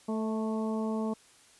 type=harmonic tone with a mistuned harmonic; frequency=220 Hz; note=A3; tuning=in tune; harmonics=1 / 2 / 3 / 4 / 5; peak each=-30 / -36 / -40 / -42 / -44 dBFS; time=0.08-1.14 s; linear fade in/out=10 ms; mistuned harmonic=3; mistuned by=-23 cents; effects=white hiss -59 dBFS RMS until 1.59 s + resampled to 24000 Hz